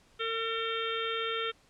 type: harmonic tone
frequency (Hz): 452.9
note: A#4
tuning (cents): -50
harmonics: 1 / 3 / 4 / 5 / 6 / 7 / 8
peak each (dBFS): -35 / -35 / -42 / -41 / -43 / -38 / -41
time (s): 0.19-1.52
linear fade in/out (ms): 20
effects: pink hiss -63 dBFS RMS until 1.69 s + low-pass 8000 Hz 12 dB/octave